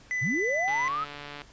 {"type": "tone", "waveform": "triangle", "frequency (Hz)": 2000, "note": "B6", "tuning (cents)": 21, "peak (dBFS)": -25, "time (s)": [0.11, 0.88], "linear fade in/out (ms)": 0}
{"type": "linear sweep", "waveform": "sine", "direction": "up", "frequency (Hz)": [98.8, 1318], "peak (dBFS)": -27, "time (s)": [0.21, 1.05], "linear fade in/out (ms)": 20}
{"type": "click train", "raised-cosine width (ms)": 0.3, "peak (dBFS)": -24, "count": 108, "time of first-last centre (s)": [0.68, 1.418], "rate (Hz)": 145}
{"effects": ["pink hiss -54 dBFS RMS until 1.52 s", "resampled to 16000 Hz"]}